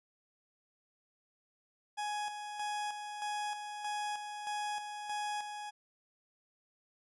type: tone with tremolo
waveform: 40% pulse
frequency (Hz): 835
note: G#5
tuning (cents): +9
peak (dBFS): -34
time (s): 1.97-5.71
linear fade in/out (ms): 20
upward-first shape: square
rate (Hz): 1.6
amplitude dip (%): 50
effects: resampled to 24000 Hz